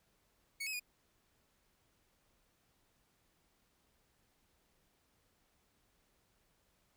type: tone with pitch steps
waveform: sawtooth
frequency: 2221 / 2559 / 2455 Hz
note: C#7 / D#7 / D#7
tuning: +3 / +48 / -24 cents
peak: -35 dBFS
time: 0.6-0.798 s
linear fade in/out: 10 ms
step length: 66 ms
effects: pink hiss -75 dBFS RMS until 6.96 s